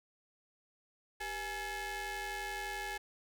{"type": "ring-modulated tone", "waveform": "sawtooth", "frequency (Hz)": 438.6, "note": "A4", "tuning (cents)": -6, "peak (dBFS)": -31, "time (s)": [1.2, 2.98], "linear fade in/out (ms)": 10, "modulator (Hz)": 1270, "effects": []}